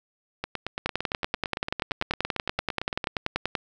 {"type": "two click trains", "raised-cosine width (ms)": 0.3, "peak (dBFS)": [-13, -9], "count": [24, 29], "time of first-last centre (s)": [[0.44, 3.042], [0.86, 3.552]], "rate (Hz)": [8.84, 10.4], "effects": []}